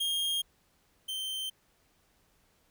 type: tone pair in turn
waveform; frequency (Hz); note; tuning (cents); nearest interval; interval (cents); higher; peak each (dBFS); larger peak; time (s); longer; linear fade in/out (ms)
45% pulse; 3233 / 3117; G#7 / G7; -47 / -11; minor second; 64; first; -28 / -33; first; 0-0.42 / 1.08-1.5; neither; 10
effects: pink hiss -69 dBFS RMS until 2.7 s

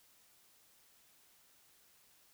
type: silence
effects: white hiss -67 dBFS RMS until 2.33 s

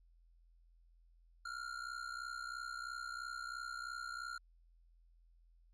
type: ring-modulated tone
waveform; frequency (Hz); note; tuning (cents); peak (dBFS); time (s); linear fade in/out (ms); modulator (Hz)
square; 1396.9; F6; 0; -40; 1.45-4.38; 5; 31.5
effects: added 42 Hz sine -64 dBFS peak until 5.73 s + low-pass 7000 Hz 12 dB/octave

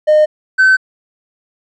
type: tone pair in turn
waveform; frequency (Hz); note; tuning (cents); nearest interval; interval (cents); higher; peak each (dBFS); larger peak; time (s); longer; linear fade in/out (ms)
triangle; 611 / 1530.8; D#5 / G6; -32 / -42; octave + major third; 1590; second; -3; neither; 0.07-0.26 / 0.58-0.77; neither; 20
effects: tanh soft clip ceiling -1 dBFS + resampled to 22050 Hz

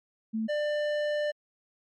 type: tone pair in turn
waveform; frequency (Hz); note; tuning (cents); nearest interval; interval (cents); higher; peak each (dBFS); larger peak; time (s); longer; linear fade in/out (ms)
sine / square; 221 / 594.8; A3 / D5; +8 / +22; octave + perfect fourth; 1714; second; -27; neither; 0.33-0.48 / 0.48-1.32; second; 20
effects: low-pass 3000 Hz 12 dB/octave + MP3 96 kbps

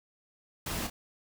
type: noise with echo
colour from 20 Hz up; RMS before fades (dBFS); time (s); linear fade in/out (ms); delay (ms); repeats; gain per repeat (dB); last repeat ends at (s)
pink; -35; 0.66-0.87; 5; 30; 1; -7; 0.9
effects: none

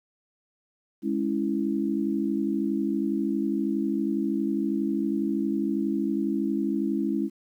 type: chord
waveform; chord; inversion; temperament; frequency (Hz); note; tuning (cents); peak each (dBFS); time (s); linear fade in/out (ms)
sine; C# minor; second; equal; 207.7 / 277.2 / 329.6; G#3 / C#4 / E4; 0 / 0 / 0; -28; 1.02-7.3; 50
effects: 10-bit

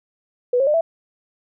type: tone with pitch steps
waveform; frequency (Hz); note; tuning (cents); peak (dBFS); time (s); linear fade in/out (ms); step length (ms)
sine; 492.5 / 543.3 / 599.4 / 661.2; B4 / C#5 / D5 / E5; -5 / -35 / +35 / +5; -14; 0.53-0.81; 5; 70
effects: none

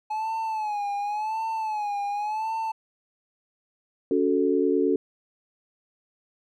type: tone with vibrato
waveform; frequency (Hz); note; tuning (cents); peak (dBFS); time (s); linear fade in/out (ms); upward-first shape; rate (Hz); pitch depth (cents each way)
triangle; 851; G#5; +42; -24; 0.1-2.72; 10; sine; 0.91; 88
type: chord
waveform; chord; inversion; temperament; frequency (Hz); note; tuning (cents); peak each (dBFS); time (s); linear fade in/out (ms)
sine; F# minor; second; equal with one note detuned; 281.7 / 370 / 440; C#4 / F#4 / A4; +28 / 0 / 0; -24; 4.11-4.96; 2
effects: none

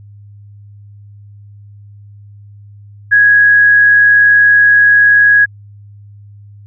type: tone with amplitude modulation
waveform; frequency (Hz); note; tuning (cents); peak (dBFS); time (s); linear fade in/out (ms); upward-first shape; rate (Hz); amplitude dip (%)
sine; 1661.2; G#6; 0; -3; 3.11-5.46; 20; sine; 121; 25
effects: added 102 Hz sine -34 dBFS peak until 6.66 s

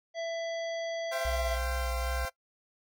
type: harmonic tone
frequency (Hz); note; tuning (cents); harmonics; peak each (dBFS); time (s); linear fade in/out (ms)
665; E5; +15; 1 / 3 / 5 / 7 / 9; -32 / -42 / -46 / -49 / -51; 0.14-1.59; 50
type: chord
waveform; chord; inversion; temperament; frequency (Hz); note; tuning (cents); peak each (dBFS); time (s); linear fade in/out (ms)
20% pulse; C suspended fourth; none; equal with one note detuned; 523.3 / 681.7 / 784; C5 / F5 / G5; 0 / -42 / 0; -33 / -33 / -36; 1.11-2.3; 20
type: tone with vibrato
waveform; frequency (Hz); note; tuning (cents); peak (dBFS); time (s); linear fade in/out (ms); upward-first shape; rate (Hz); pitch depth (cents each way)
sine; 61.74; B1; 0; -31; 1.25-2.25; 0; sine; 2.5; 38
effects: noise-tail reverb RT60 0.1 s tail -20 dB re dry

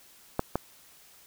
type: clicks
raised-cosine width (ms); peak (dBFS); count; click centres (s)
1; -11 / -12; 2; 0.394 / 0.556
effects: white hiss -56 dBFS RMS until 1.26 s

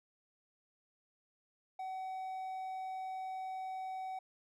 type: tone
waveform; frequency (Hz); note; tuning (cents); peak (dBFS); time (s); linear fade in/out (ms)
triangle; 755; F#5; +35; -37; 1.79-4.19; 5
effects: none

